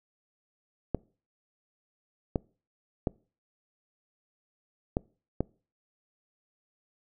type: clicks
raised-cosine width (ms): 2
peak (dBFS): -13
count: 5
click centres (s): 0.947 / 2.358 / 3.072 / 4.969 / 5.406
effects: noise-tail reverb RT60 0.4 s tail -25 dB re dry